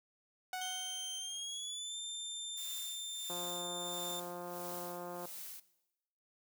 sawtooth tone with exponential decay, 740 Hz, F#5, in tune, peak -33 dBFS, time 0.53-1.55 s, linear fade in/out 2 ms, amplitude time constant 220 ms
25% pulse tone with pitch glide, 3136 to 3582 Hz, G7 to A7, 0 to +30 cents, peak -36 dBFS, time 0.61-4.2 s, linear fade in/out 5 ms, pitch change +230 cents, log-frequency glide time 1.17-1.97 s
blue noise with tremolo, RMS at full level -46 dBFS, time 2.57-5.6 s, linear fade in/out 5 ms, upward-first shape sine, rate 1.5 Hz, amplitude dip 75%
click train, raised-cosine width 1 ms, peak -31 dBFS, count 345, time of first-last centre 3.3-5.255 s, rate 176 Hz
effects noise-tail reverb RT60 0.9 s tail -18 dB re dry + high-pass 200 Hz 12 dB/octave

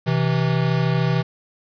square tone pair together, 129.3 / 162.76 Hz, C3 / E3, -20 / -22 cents, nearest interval major third, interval 398 cents, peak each -21 dBFS, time 0.06-1.23 s, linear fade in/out 20 ms, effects resampled to 11025 Hz + 7-bit

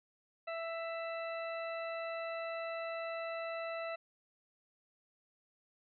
harmonic tone, 662 Hz, E5, 7 cents sharp, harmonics 1 / 2 / 3 / 4 / 6, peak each -39 / -45 / -48 / -48 / -55 dBFS, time 0.47-3.96 s, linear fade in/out 10 ms, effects none

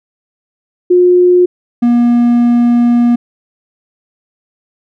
sine / triangle tone pair in turn, 358.3 / 239.1 Hz, F4 / A#3, +44 / +44 cents, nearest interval perfect fifth, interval 700 cents, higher first, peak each -4 dBFS, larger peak neither, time 0.9-1.46 / 1.82-3.16 s, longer second, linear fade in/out 10 ms, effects none

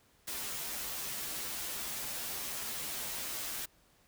white noise with comb filter, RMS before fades -39 dBFS, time 0.27-3.66 s, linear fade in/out 10 ms, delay 11 ms, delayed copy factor -1, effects pink hiss -67 dBFS RMS until 4.07 s

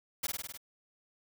white noise with echo, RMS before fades -33 dBFS, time 0.23-0.27 s, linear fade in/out 10 ms, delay 51 ms, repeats 6, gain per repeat -2 dB, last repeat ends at 0.576 s, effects none

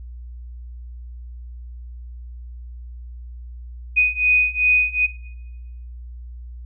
sine beating tone pair, 2489 / 2491.6 Hz, D#7 / D#7, 0 / +2 cents, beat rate 2.6 Hz, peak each -18 / -17 dBFS, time 3.96-5.07 s, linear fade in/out 20 ms, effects noise-tail reverb RT60 1.0 s tail -19 dB re dry + added 60 Hz sine -33 dBFS peak until 6.65 s

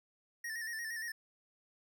square tone with vibrato, 1821 Hz, A#6, 41 cents flat, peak -39 dBFS, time 0.44-1.12 s, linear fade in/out 5 ms, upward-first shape square, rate 8.6 Hz, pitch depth 52 cents each way, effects 13-bit

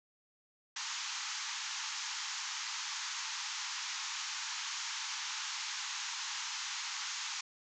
white band-pass noise, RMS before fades -40 dBFS, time 0.76-7.41 s, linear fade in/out 5 ms, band 830 to 7100 Hz, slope 96 dB/octave, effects none

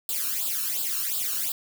blue noise with flanger, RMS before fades -28 dBFS, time 0.09-1.52 s, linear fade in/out 2 ms, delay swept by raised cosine 0.24 to 0.75 ms, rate 2.8 Hz, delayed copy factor +0.9, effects none

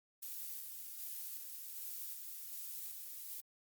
violet noise with tremolo, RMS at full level -45 dBFS, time 0.22-3.41 s, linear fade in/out 10 ms, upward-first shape square, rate 1.3 Hz, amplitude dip 25%, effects Opus 48 kbps

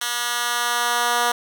10% pulse tone with high-pass filter sweep, 240 Hz, B3, 49 cents flat, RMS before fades -22 dBFS, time 0.01-1.32 s, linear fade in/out 5 ms, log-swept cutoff 2100 to 710 Hz, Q 0.8, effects none

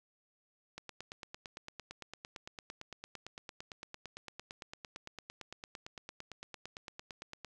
click train, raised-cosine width 0.2 ms, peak -27 dBFS, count 60, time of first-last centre 0.78-7.447 s, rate 8.85 Hz, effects none

